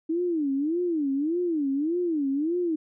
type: tone with vibrato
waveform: sine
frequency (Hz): 311.1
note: D#4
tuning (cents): 0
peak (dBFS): -23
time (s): 0.09-2.76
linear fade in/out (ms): 10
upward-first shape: sine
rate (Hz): 1.7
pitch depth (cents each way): 240
effects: none